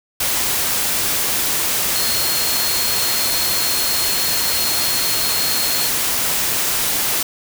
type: tone in noise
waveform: sine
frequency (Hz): 4270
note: C8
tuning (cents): +34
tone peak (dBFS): -23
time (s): 1.95-5.88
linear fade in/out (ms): 5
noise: white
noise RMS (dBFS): -19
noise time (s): 0.2-7.23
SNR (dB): -7
effects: none